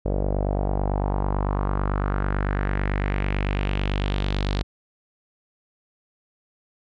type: tone with low-pass filter sweep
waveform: sawtooth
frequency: 49 Hz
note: G1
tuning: in tune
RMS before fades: -24 dBFS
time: 0.05-4.63 s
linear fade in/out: 10 ms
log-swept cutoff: 550 to 4200 Hz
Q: 2.7
effects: none